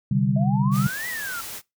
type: chord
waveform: sine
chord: C suspended second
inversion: none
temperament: equal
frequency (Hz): 130.81 / 146.83 / 196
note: C3 / D3 / G3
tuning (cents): 0 / 0 / 0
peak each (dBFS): -22 / -23 / -22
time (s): 0.11-0.87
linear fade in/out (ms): 5
type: exponential two-way sweep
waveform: sine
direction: up then down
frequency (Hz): 627 to 2000 to 1337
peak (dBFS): -29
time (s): 0.36-1.41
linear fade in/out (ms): 5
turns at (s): 1.08
type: noise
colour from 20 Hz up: white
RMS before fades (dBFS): -35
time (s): 0.71-1.62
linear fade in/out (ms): 50
effects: noise-tail reverb RT60 0.2 s tail -22 dB re dry